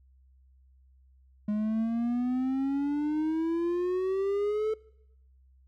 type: exponential sweep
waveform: triangle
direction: up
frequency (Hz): 207.7 to 440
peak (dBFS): -24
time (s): 1.48-4.74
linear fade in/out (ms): 5
effects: noise-tail reverb RT60 0.8 s tail -22 dB re dry + added 65 Hz sine -57 dBFS peak until 5.67 s